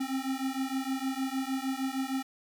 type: beating tone pair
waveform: square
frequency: 262.4 / 268.9 Hz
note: C4 / C4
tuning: +5 / +47 cents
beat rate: 6.5 Hz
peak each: -34 / -34 dBFS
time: 0-2.23 s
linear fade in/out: 10 ms
effects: none